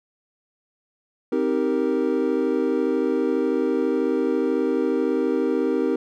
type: chord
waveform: triangle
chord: C minor seventh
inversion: none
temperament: equal with one note detuned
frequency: 261.6 / 313.8 / 392 / 466.2 Hz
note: C4 / Eb4 / G4 / Bb4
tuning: 0 / +15 / 0 / 0 cents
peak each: -23 dBFS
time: 1.32-5.96 s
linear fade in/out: 5 ms
effects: none

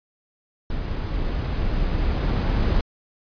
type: noise with level ramp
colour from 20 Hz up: brown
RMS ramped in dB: -27 to -19 dBFS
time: 0.7-2.81 s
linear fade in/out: 2 ms
effects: resampled to 11025 Hz

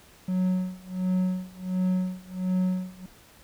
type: tone with tremolo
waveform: triangle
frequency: 184.3 Hz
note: F#3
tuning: 7 cents flat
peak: -19 dBFS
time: 0.28-3.06 s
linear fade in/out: 5 ms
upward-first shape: sine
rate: 1.4 Hz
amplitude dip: 95%
effects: pink hiss -54 dBFS RMS until 3.43 s

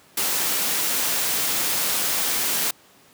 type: noise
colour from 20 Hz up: white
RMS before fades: -23 dBFS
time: 0.17-2.71 s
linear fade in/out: 5 ms
effects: pink hiss -53 dBFS RMS until 3.13 s + high-pass 150 Hz 12 dB/octave

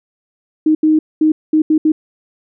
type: tone bursts at uneven times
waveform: sine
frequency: 311.1 Hz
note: D#4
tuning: in tune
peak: -8 dBFS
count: 6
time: 0.66-0.75 / 0.83-0.99 / 1.21-1.32 / 1.53-1.62 / 1.7-1.78 / 1.85-1.92 s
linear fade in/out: 5 ms
effects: none

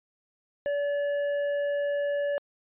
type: tone with hard clipping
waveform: triangle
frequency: 574 Hz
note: D5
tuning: 40 cents flat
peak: -27 dBFS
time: 0.66-2.38 s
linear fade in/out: 0 ms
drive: 10 dB
effects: resampled to 8000 Hz

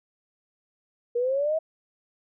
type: exponential sweep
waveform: sine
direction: up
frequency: 470.6 to 650 Hz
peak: -22 dBFS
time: 1.15-1.59 s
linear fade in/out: 10 ms
effects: none

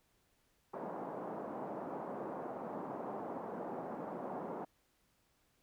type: band-pass noise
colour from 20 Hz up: white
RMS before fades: -43 dBFS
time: 0.73-4.65 s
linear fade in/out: 10 ms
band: 170 to 900 Hz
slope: 24 dB/octave
effects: pink hiss -75 dBFS RMS until 5.62 s

